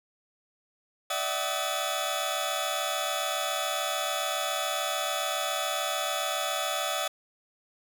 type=tone cluster; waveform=sawtooth; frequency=589 / 656 / 756 / 1272 / 3446 Hz; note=D5 / E5 / F#5 / D#6 / A7; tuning=+5 / -9 / +37 / +38 / -37 cents; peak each=-31 dBFS; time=1.1-7.08 s; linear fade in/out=5 ms; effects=none